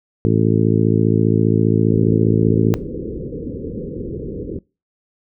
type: harmonic tone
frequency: 55 Hz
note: A1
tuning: in tune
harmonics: 2 / 3 / 4 / 5 / 6 / 7 / 8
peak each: -17 / -19 / -20 / -21 / -22 / -22 / -23 dBFS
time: 0.25-2.74 s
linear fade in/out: 0 ms
type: low-pass noise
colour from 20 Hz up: white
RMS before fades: -27 dBFS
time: 1.9-4.59 s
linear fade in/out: 5 ms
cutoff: 500 Hz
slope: 96 dB/octave
effects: noise-tail reverb RT60 0.3 s tail -24 dB re dry